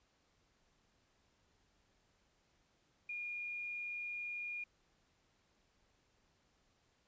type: tone with quantisation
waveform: sine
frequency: 2426 Hz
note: D#7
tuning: 44 cents flat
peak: -40 dBFS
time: 3.09-4.64 s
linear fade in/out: 5 ms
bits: 11
effects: pink hiss -75 dBFS RMS until 7.07 s + resampled to 16000 Hz